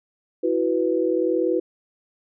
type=chord; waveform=sine; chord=E suspended second; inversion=none; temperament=equal; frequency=329.6 / 370 / 493.9 Hz; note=E4 / F#4 / B4; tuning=0 / 0 / 0 cents; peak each=-23 dBFS; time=0.43-1.6 s; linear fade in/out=10 ms; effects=none